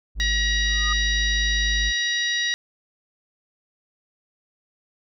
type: tone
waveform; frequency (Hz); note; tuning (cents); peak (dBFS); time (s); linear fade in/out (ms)
triangle; 52.2; G#1; +10; -21; 0.15-1.93; 50
type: harmonic tone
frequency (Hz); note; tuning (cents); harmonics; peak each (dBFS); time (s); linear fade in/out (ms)
953; A#5; +38; 2 / 3 / 4 / 5 / 6; -24 / -34 / -25 / -34 / -32; 0.2-2.54; 0
type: tone with exponential growth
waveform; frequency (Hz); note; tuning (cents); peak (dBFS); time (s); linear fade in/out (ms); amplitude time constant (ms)
sine; 1233; D#6; -16; -23; 0.64-0.93; 5; 63
effects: none